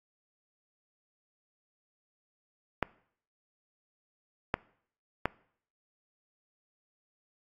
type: clicks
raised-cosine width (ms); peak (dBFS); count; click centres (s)
0.5; -11; 3; 2.827 / 4.541 / 5.256
effects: noise-tail reverb RT60 0.6 s tail -22 dB re dry + AAC 48 kbps